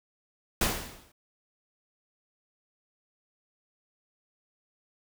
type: noise with exponential decay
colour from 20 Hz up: pink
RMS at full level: -23 dBFS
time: 0.61-1.12 s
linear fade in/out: 5 ms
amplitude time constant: 110 ms
effects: none